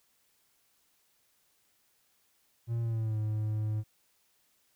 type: tone with pitch glide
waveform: triangle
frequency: 116.54 to 107.49 Hz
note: A#2 to A2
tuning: 0 to -40 cents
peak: -27 dBFS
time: 2.67-3.84 s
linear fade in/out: 50 ms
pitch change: -140 cents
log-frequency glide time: 2.81-3.18 s
effects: white hiss -71 dBFS RMS until 4.75 s